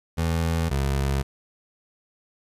25% pulse tone pair in turn, 82.41 / 68.54 Hz, E2 / C#2, 0 / -19 cents, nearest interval minor third, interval 319 cents, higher first, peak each -18 dBFS, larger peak neither, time 0.17-0.7 / 0.7-1.23 s, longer neither, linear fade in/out 20 ms, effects resampled to 32000 Hz + 10-bit

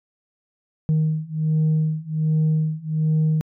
sine beating tone pair, 155.56 / 156.86 Hz, D#3 / D#3, 0 / +14 cents, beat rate 1.3 Hz, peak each -20 / -19 dBFS, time 0.89-3.41 s, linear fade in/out 0 ms, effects tanh soft clip ceiling -14 dBFS

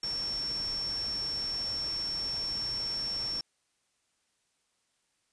sine tone in noise, 5450 Hz, F8, 43 cents flat, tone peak -31 dBFS, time 0.03-3.41 s, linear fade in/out 2 ms, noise pink, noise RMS -45 dBFS, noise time 0.03-3.41 s, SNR +11 dB, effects white hiss -75 dBFS RMS until 5.32 s + resampled to 22050 Hz

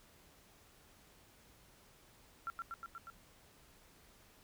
sine tone with echo, 1363 Hz, F6, 43 cents flat, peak -37 dBFS, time 2.47-2.5 s, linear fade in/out 0 ms, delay 120 ms, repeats 5, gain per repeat -2 dB, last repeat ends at 3.1 s, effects pink hiss -64 dBFS RMS until 4.43 s

